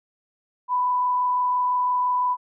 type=tone with frequency modulation; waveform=sine; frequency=994 Hz; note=B5; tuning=11 cents sharp; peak=-19 dBFS; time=0.68-2.37 s; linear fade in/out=50 ms; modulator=25.9 Hz; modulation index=0.32; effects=none